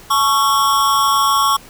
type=tone with amplitude modulation; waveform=square; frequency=1108.7 Hz; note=C#6; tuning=in tune; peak=-9 dBFS; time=0.1-1.57 s; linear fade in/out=10 ms; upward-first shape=sine; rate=247 Hz; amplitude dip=80%; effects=pink hiss -41 dBFS RMS until 1.69 s